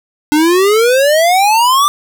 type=exponential sweep; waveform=square; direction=up; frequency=293.7 to 1196 Hz; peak=-8 dBFS; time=0.32-1.88 s; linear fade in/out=0 ms; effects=none